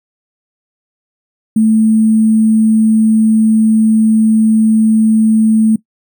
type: tone with sample-and-hold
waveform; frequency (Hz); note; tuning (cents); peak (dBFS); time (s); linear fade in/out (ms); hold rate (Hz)
sine; 220; A3; 0; -6; 1.56-5.76; 5; 8820
effects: noise-tail reverb RT60 0.1 s tail -19 dB re dry